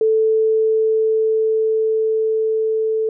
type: tone with level ramp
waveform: sine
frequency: 440 Hz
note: A4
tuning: in tune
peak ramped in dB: -12 to -16 dBFS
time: 0.01-3.09 s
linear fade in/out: 2 ms
effects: none